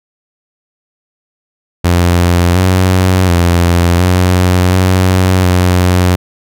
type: tone with pitch steps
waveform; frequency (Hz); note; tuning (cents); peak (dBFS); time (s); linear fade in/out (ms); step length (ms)
sawtooth; 87.4 / 92.7 / 86.7 / 90.8 / 92.8 / 90.3; F2 / F#2 / F2 / F#2 / F#2 / F#2; +2 / +4 / -12 / -32 / +6 / -42; -3; 1.84-6.16; 10; 720
effects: none